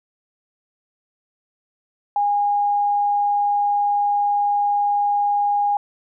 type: tone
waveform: sine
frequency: 818 Hz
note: G#5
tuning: 26 cents flat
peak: -16 dBFS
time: 2.16-5.77 s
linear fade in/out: 2 ms
effects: none